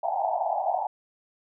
pink band-pass noise, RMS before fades -27 dBFS, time 0.03-0.87 s, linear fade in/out 5 ms, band 640 to 890 Hz, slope 96 dB/octave, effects none

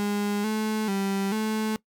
35% pulse tone with pitch steps, 205 / 216.4 / 196 / 217.3 Hz, G#3 / A3 / G3 / A3, -22 / -29 / 0 / -21 cents, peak -23 dBFS, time 0-1.76 s, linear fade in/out 0 ms, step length 440 ms, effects noise-tail reverb RT60 0.1 s tail -20 dB re dry

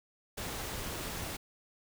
pink noise, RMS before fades -39 dBFS, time 0.37-1.37 s, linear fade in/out 10 ms, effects none

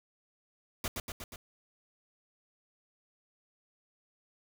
pink noise with echo, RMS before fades -34 dBFS, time 0.84-0.88 s, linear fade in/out 2 ms, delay 120 ms, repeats 4, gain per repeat -3 dB, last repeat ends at 1.36 s, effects none

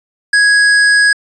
sine tone with hard clipping, 1661.2 Hz, G#6, in tune, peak -8 dBFS, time 0.33-1.13 s, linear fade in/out 5 ms, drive 16 dB, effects resampled to 22050 Hz

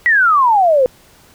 sine exponential sweep, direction down, 1975.5 to 493.9 Hz, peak -8 dBFS, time 0.06-0.86 s, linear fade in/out 0 ms, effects pink hiss -47 dBFS RMS until 1.34 s

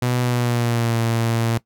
sawtooth tone with pitch glide, 123.47 to 115.2 Hz, B2 to A#2, 0 to -20 cents, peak -14 dBFS, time 0.02-1.58 s, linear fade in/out 5 ms, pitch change -120 cents, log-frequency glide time 0.22-0.98 s, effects noise-tail reverb RT60 0.1 s tail -19 dB re dry

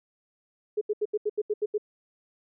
sine tone bursts, 420.8 Hz, G#4, 23 cents sharp, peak -23 dBFS, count 9, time 0.77-1.781 s, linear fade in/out 10 ms, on 43 ms, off 78 ms, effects none

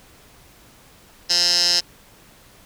15% pulse tone with band-pass filter, 175.1 Hz, F3, 5 cents sharp, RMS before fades -18 dBFS, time 1.29-1.81 s, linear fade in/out 20 ms, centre 5100 Hz, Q 7.1, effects pink hiss -50 dBFS RMS until 2.65 s

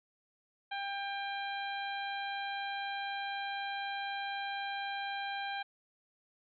harmonic tone, 796 Hz, G5, 26 cents sharp, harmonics 1 / 2 / 3 / 4 / 5, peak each -38 / -41 / -45 / -46 / -48 dBFS, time 0.71-5.63 s, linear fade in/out 10 ms, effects none

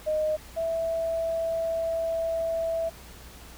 sine tone pair in turn, 618 / 658.9 Hz, D#5 / E5, -12 / -1 cents, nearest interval minor second, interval 111 cents, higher second, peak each -23 / -25 dBFS, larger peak first, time 0.06-0.37 / 0.56-2.9 s, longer second, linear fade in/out 20 ms, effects added 60 Hz sine -48 dBFS peak until 3.57 s + pink hiss -48 dBFS RMS until 3.57 s

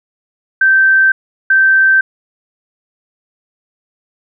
sine tone pair in turn, 1556 / 1556 Hz, G6 / G6, -13 / -13 cents, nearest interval unison, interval 0 cents, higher neither, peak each -6 dBFS, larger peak neither, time 0.61-1.12 / 1.5-2.01 s, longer neither, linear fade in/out 5 ms, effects none

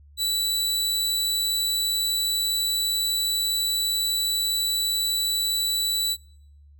sawtooth tone, 3951 Hz, B7, in tune, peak -19 dBFS, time 0.17-6.17 s, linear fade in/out 50 ms, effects noise-tail reverb RT60 0.7 s tail -26 dB re dry + added 72 Hz sine -48 dBFS peak until 6.79 s

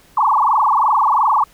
sine tone with frequency modulation, 1001 Hz, B5, 23 cents sharp, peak -11 dBFS, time 0.17-1.44 s, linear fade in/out 5 ms, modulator 22.9 Hz, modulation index 7.1, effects pink hiss -50 dBFS RMS until 1.53 s

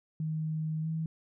sine tone with pitch glide, 157 to 160.48 Hz, D#3 to E3, +16 to -46 cents, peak -30 dBFS, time 0.2-1.06 s, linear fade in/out 2 ms, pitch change +38 cents, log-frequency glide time 0.82-0.87 s, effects none

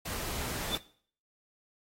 pink noise, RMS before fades -37 dBFS, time 0.05-0.78 s, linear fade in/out 10 ms
sine tone with exponential growth, 3531 Hz, A7, 5 cents sharp, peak -24 dBFS, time 0.65-0.75 s, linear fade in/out 1 ms, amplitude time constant 20 ms
effects noise-tail reverb RT60 0.5 s tail -17 dB re dry + AAC 48 kbps

